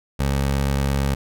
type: tone with vibrato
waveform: 20% pulse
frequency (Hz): 68.9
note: C#2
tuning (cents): -10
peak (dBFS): -14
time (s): 0.19-1.15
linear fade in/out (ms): 10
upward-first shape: sine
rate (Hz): 17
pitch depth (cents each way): 13
effects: none